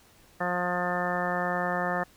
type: harmonic tone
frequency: 178 Hz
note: F3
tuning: 33 cents sharp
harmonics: 1 / 2 / 3 / 4 / 5 / 6 / 7 / 8 / 9 / 10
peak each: -34 / -38 / -33 / -32 / -37 / -38 / -35 / -41 / -42 / -33 dBFS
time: 0.4-2.04 s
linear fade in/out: 10 ms
effects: pink hiss -58 dBFS RMS until 2.16 s